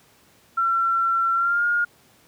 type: tone with pitch glide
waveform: sine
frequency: 1355 to 1422.4 Hz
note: E6 to F6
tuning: +47 to +31 cents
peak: -18 dBFS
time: 0.57-1.85 s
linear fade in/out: 10 ms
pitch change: +84 cents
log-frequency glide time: 1.34-1.65 s
effects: pink hiss -56 dBFS RMS until 2.27 s + high-pass 100 Hz 12 dB/octave